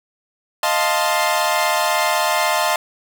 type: chord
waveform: sawtooth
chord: F dominant seventh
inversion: third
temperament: equal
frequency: 622.3 / 698.5 / 880 / 1046.5 Hz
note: Eb5 / F5 / A5 / C6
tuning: 0 / 0 / 0 / 0 cents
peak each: -18 dBFS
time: 0.63-2.76 s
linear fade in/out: 2 ms
effects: 7-bit